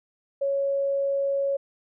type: tone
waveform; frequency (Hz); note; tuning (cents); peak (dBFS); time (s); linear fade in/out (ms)
sine; 554.4; C#5; 0; -22; 0.41-1.57; 10
effects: none